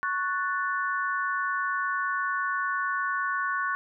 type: chord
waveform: sine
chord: F# minor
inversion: second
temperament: equal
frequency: 1108.7 / 1480 / 1760 Hz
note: C#6 / F#6 / A6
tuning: 0 / 0 / 0 cents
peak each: -29 / -29 / -34 dBFS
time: 0.03-3.75 s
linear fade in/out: 0 ms
effects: none